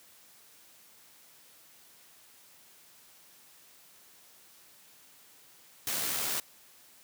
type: noise with amplitude modulation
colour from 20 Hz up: white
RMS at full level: -31 dBFS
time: 5.87-6.4 s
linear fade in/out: 2 ms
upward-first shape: sine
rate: 73.3 Hz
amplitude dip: 30%
effects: white hiss -58 dBFS RMS until 7.03 s + high-pass 100 Hz 12 dB/octave

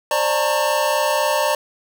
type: tone cluster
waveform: square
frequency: 531 / 595 / 880 / 920 / 1101 Hz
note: C5 / D5 / A5 / A#5 / C#6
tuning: +25 / +22 / 0 / -23 / -12 cents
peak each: -26 / -21 / -27 / -23 / -27 dBFS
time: 0.11-1.55 s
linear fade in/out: 2 ms
effects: none

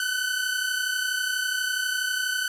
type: tone pair together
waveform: sawtooth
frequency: 1491 / 1523.2 Hz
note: F#6 / F#6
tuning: +13 / +50 cents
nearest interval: unison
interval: 37 cents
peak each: -24 dBFS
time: 0-2.48 s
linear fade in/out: 2 ms
effects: resampled to 32000 Hz + 9-bit

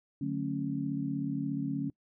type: chord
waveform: sine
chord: D major seventh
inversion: none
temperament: just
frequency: 146.83 / 183.54 / 220.2 / 275.3 Hz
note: D3 / F#3 / A3 / C#4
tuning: 0 / -14 / +2 / -12 cents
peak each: -36 / -39 / -38 / -33 dBFS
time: 0.21-1.9 s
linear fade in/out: 5 ms
effects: noise-tail reverb RT60 0.1 s tail -25 dB re dry

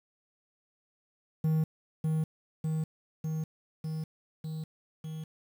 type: tone with echo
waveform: triangle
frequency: 157.7 Hz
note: D#3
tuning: 24 cents sharp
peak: -22 dBFS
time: 1.44-1.64 s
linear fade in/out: 5 ms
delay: 600 ms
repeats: 6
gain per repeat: -2 dB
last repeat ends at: 5.24 s
effects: 9-bit

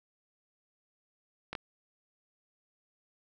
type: clicks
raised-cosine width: 0.3 ms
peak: -21 / -19 dBFS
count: 2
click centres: 1.53 / 1.552 s
effects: none

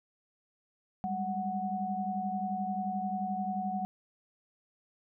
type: tone cluster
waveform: sine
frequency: 193.6 / 205 / 741 Hz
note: G3 / G#3 / F#5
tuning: -21 / -22 / +2 cents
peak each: -37 / -38 / -33 dBFS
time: 1.04-3.85 s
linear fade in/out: 0 ms
effects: none

